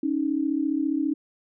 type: tone pair together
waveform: sine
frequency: 277.2 / 312 Hz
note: C#4 / D#4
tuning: 0 / +5 cents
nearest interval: major second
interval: 205 cents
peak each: -25 dBFS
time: 0.03-1.14 s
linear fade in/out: 5 ms
effects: none